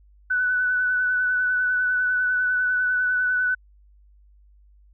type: tone with vibrato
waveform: sine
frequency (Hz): 1493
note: F#6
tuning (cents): +15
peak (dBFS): -19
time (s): 0.3-3.55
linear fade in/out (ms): 10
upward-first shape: sine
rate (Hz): 10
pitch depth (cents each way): 22
effects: added 50 Hz sine -51 dBFS peak until 4.93 s

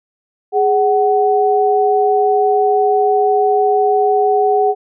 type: tone pair together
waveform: sine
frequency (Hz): 415.3 / 749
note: G#4 / F#5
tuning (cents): 0 / +21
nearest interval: minor seventh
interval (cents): 1021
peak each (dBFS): -13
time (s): 0.52-4.75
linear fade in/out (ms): 50
effects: none

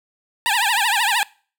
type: tone with vibrato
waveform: 15% pulse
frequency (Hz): 880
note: A5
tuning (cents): 0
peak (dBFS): -10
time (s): 0.46-1.23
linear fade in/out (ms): 0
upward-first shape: triangle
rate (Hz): 13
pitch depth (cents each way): 220
effects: noise-tail reverb RT60 0.4 s tail -23 dB re dry

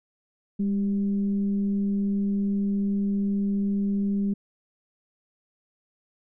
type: tone with frequency modulation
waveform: sine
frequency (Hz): 200.7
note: G3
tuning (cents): +41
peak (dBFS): -22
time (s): 0.59-4.34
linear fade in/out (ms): 10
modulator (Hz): 192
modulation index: 0.28
effects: none

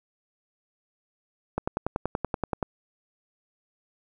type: click train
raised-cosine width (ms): 1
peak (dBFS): -12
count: 12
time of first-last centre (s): 1.58-2.628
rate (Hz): 10.5
effects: 9-bit

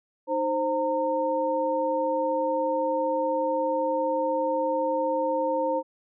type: tone cluster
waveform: sine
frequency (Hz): 308.9 / 526 / 916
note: D#4 / C5 / A#5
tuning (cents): -12 / +9 / -31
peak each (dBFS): -31 / -25 / -28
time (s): 0.27-5.83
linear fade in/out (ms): 50
effects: none

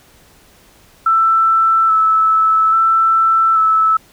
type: tone with vibrato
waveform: sine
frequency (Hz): 1318.5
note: E6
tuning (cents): 0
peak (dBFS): -9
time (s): 1.06-3.97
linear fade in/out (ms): 5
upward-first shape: square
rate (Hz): 0.6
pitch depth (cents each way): 15
effects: pink hiss -48 dBFS RMS until 4.12 s

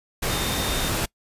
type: tone in noise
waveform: sine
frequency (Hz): 3648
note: A#7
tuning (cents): -38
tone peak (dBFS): -32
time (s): 0.3-0.9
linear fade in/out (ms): 10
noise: pink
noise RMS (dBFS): -25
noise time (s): 0.22-1.06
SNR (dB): -10
effects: noise-tail reverb RT60 0.1 s tail -24 dB re dry + resampled to 32000 Hz

